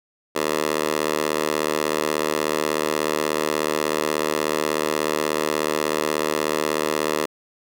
10% pulse tone with high-pass filter, 76.5 Hz, D#2, 29 cents flat, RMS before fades -23 dBFS, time 0.35-7.26 s, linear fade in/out 10 ms, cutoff 470 Hz, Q 1.1, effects none

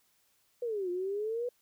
sine exponential two-way sweep, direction down then up, 496.8 to 349.7 to 496.8 Hz, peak -31 dBFS, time 0.62-1.49 s, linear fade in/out 5 ms, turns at 0.9 s, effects white hiss -71 dBFS RMS until 1.61 s

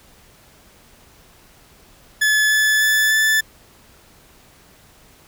40% pulse tone with pitch steps, 1720 / 1730 / 1740 / 1750.1 Hz, A6 / A6 / A6 / A6, -40 / -30 / -20 / -10 cents, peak -13 dBFS, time 2.21-3.41 s, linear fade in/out 10 ms, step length 300 ms, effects pink hiss -50 dBFS RMS until 5.27 s

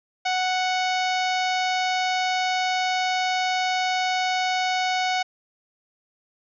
harmonic tone, 740 Hz, F#5, in tune, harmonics 1 / 2 / 3 / 4 / 5 / 6 / 7 / 8 / 9, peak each -23 / -31 / -29 / -34 / -34 / -36 / -37 / -42 / -43 dBFS, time 0.25-5.23 s, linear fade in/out 10 ms, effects none

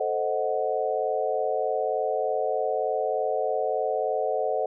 sine chord, A diminished seventh, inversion none, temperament equal, 440 / 523.3 / 622.3 / 740 Hz, A4 / C5 / Eb5 / Gb5, 0 / 0 / 0 / 0 cents, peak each -29 dBFS, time 0-4.66 s, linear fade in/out 5 ms, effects none

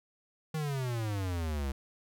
square exponential sweep, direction down, 160 to 65.9 Hz, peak -32 dBFS, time 0.54-1.72 s, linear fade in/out 5 ms, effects none

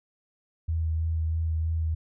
sine tone with vibrato, 80.7 Hz, E2, 36 cents flat, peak -24 dBFS, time 0.68-1.95 s, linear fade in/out 10 ms, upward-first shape sine, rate 3.1 Hz, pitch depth 18 cents each way, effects none

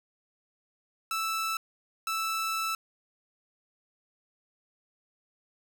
sawtooth tone bursts at uneven times, 1318.5 Hz, E6, in tune, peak -25 dBFS, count 2, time 1.11-1.57 / 2.07-2.75 s, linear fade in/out 2 ms, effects none

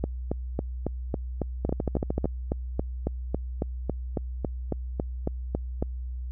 two click trains, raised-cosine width 2 ms, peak -13 / -13 dBFS, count 22 / 9, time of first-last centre 0.04-5.825 / 1.65-2.256 s, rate 3.63 / 13.2 Hz, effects added 62 Hz sine -31 dBFS peak until 6.31 s

